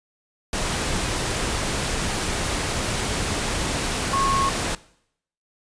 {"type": "tone in noise", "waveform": "sine", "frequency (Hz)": 1092, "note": "C#6", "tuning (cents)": -26, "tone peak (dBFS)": -20, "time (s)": [4.13, 4.49], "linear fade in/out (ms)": 2, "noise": "pink", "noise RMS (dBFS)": -25, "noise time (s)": [0.53, 4.75], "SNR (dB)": 2, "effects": ["noise-tail reverb RT60 0.7 s tail -20 dB re dry", "resampled to 22050 Hz"]}